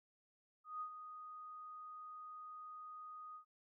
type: tone with ADSR envelope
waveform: sine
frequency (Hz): 1243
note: D#6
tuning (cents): -2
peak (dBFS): -40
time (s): 0.64-3.45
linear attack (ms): 170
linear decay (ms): 82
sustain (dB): -9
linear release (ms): 97
effects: none